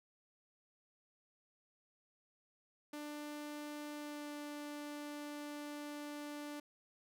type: tone with pitch glide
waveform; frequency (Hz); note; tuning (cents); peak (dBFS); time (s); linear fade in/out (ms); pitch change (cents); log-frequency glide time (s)
sawtooth; 296.2 to 293.8; D4 to D4; +15 to +1; -40; 2.93-6.6; 5; -14; 3.92-4.33
effects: none